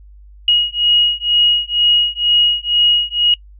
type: beating tone pair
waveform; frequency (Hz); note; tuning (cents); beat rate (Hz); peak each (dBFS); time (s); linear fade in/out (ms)
sine; 2888 / 2890.1; F#7 / F#7; -43 / -41; 2.1; -14; 0.48-3.34; 2
effects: noise-tail reverb RT60 0.1 s tail -24 dB re dry + added 50 Hz sine -38 dBFS peak until 3.59 s